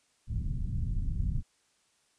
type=low-pass noise; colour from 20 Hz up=pink; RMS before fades=-31 dBFS; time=0.27-1.43 s; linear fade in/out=50 ms; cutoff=160 Hz; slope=24 dB/octave; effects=white hiss -70 dBFS RMS until 2.18 s + resampled to 22050 Hz